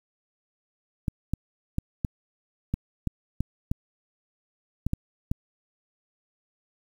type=clicks; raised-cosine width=5 ms; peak=-13 dBFS; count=11; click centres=1.082 / 1.336 / 1.784 / 2.048 / 2.74 / 3.073 / 3.406 / 3.715 / 4.866 / 4.934 / 5.315 s; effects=8-bit